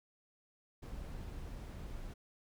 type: noise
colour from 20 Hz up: brown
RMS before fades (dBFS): -45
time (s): 0.82-2.14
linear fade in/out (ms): 10
effects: none